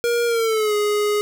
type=tone with pitch glide; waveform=square; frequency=473.2 to 416.7 Hz; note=A#4 to G#4; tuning=+26 to +6 cents; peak=-18 dBFS; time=0.04-1.21 s; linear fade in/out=0 ms; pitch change=-220 cents; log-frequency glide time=0.26-0.75 s; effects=none